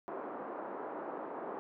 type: band-pass noise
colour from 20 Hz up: pink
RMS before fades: -42 dBFS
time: 0.08-1.59 s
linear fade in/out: 0 ms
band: 290 to 1200 Hz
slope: 24 dB/octave
effects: none